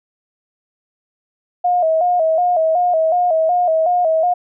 sine tone with vibrato, 677 Hz, E5, 46 cents sharp, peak -12 dBFS, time 1.64-4.34 s, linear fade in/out 10 ms, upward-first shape square, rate 2.7 Hz, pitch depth 93 cents each way, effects none

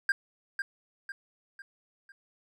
triangle tone with echo, 1600 Hz, G6, 35 cents sharp, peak -20 dBFS, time 0.09-0.12 s, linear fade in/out 2 ms, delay 500 ms, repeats 4, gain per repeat -7 dB, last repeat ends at 2.12 s, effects none

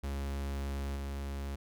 45% pulse tone with level steps, 69.5 Hz, C#2, 5 cents sharp, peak -34 / -36 dBFS, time 0.03-1.56 s, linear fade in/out 10 ms, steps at 0.95 s, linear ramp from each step 20 ms, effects none

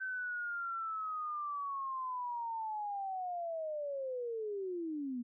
sine linear sweep, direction down, 1541 to 233.6 Hz, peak -36 dBFS, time 0-5.23 s, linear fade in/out 20 ms, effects none

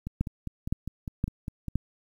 two click trains, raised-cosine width 5 ms, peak -21 / -13 dBFS, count 9 / 4, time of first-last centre 0.07-1.683 / 0.21-1.756 s, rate 4.96 / 1.94 Hz, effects 9-bit

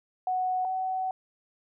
sine tone pair in turn, 740 / 751.6 Hz, F#5 / F#5, 0 / +27 cents, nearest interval unison, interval 27 cents, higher second, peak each -25 / -27 dBFS, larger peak first, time 0.27-0.65 / 0.65-1.11 s, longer second, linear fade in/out 2 ms, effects none

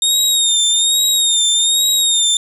25% pulse tone with vibrato, 3692 Hz, A#7, 17 cents flat, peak -7 dBFS, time 0.02-2.37 s, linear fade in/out 2 ms, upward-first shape sine, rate 1.2 Hz, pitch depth 59 cents each way, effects none

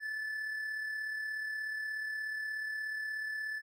triangle tone with amplitude modulation, 1742 Hz, A6, 18 cents flat, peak -32 dBFS, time 0-3.62 s, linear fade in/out 50 ms, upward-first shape sine, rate 36.7 Hz, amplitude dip 35%, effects none

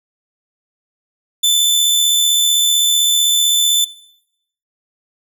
sawtooth tone with amplitude modulation, 3520 Hz, A7, in tune, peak -6 dBFS, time 1.43-3.85 s, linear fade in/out 10 ms, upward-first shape sine, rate 75.7 Hz, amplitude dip 30%, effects noise-tail reverb RT60 0.8 s tail -20 dB re dry

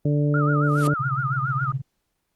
harmonic tone, 146.5 Hz, D3, 4 cents flat, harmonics 1 / 2 / 3 / 4, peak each -19 / -25 / -29 / -31 dBFS, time 0.05-0.94 s, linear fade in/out 5 ms
sine tone with vibrato, 1318.5 Hz, E6, in tune, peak -24 dBFS, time 0.34-1.72 s, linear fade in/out 2 ms, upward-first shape sine, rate 7.2 Hz, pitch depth 150 cents each way
white noise with exponential growth, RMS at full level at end -29 dBFS, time 0.62-0.87 s, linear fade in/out 0 ms, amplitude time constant 54 ms
sine tone with tremolo, 133.5 Hz, C3, 35 cents sharp, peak -20 dBFS, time 0.99-1.82 s, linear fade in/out 20 ms, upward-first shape sine, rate 16 Hz, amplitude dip 90%
effects pink hiss -74 dBFS RMS until 2.35 s + Opus 24 kbps

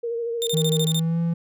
sine tone with vibrato, 466.2 Hz, A#4, in tune, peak -24 dBFS, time 0.03-0.86 s, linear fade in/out 10 ms, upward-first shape sine, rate 13 Hz, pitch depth 30 cents each way
sawtooth tone bursts, 3620 Hz, A7, 48 cents sharp, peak -21 dBFS, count 8, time 0.42-0.994 s, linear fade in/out 0 ms, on 49 ms, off 26 ms
triangle tone with pitch glide, 160 to 168.05 Hz, D#3 to E3, +49 to +34 cents, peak -18 dBFS, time 0.53-1.34 s, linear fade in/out 10 ms, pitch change +85 cents, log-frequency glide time 0.91-1.2 s
effects none

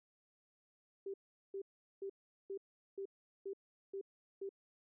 sine tone bursts, 392 Hz, G4, in tune, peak -40 dBFS, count 8, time 1.06-4.492 s, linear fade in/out 5 ms, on 79 ms, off 400 ms, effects none

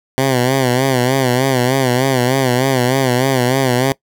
10% pulse tone with vibrato, 129 Hz, C3, 24 cents flat, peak -4 dBFS, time 0.18-3.92 s, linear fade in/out 0 ms, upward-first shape sine, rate 3.3 Hz, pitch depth 90 cents each way, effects noise-tail reverb RT60 0.1 s tail -21 dB re dry

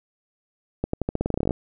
accelerating click train, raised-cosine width 2 ms, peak -10 dBFS, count 16, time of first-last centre 0.84-1.508 s, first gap 94 ms, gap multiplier 0.88, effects none

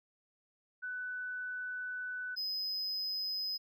sine / triangle tone pair in turn, 1495 / 5046 Hz, F#6 / D#8, +17 / +23 cents, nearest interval octave + major sixth, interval 2106 cents, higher second, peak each -37 / -33 dBFS, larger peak second, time 0.82-2.36 / 2.36-3.58 s, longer first, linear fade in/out 20 ms, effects none

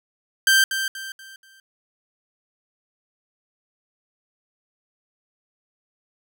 sawtooth tone with echo, 1568 Hz, G6, in tune, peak -10 dBFS, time 0.47-0.64 s, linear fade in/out 2 ms, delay 240 ms, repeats 4, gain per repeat -9 dB, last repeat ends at 1.6 s, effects none

